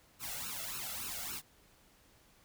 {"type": "noise with flanger", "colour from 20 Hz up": "white", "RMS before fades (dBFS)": -41, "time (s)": [0.19, 1.42], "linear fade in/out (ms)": 50, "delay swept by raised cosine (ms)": [0.73, 1.49], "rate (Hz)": 3.5, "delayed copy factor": 0.95, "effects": ["pink hiss -65 dBFS RMS until 2.44 s"]}